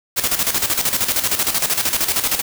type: noise with tremolo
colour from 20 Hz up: white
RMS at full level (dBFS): -17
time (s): 0.16-2.42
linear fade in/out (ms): 20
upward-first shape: square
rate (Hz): 13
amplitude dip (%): 65
effects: none